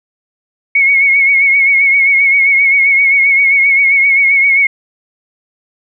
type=tone with vibrato; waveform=sine; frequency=2200 Hz; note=C#7; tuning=14 cents flat; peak=-6 dBFS; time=0.75-4.67 s; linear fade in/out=5 ms; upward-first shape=triangle; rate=7.6 Hz; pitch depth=57 cents each way; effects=none